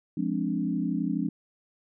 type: chord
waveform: sine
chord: D half-diminished seventh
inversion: first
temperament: equal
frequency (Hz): 174.61 / 207.7 / 261.6 / 293.7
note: F3 / Ab3 / C4 / D4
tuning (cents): 0 / 0 / 0 / 0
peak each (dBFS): -31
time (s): 0.17-1.29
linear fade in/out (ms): 5
effects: none